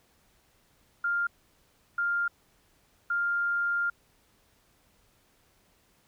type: tone bursts at uneven times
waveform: sine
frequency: 1400 Hz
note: F6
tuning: 4 cents sharp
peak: -25 dBFS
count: 3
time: 1.04-1.27 / 1.98-2.28 / 3.1-3.9 s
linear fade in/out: 5 ms
effects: pink hiss -66 dBFS RMS until 6.07 s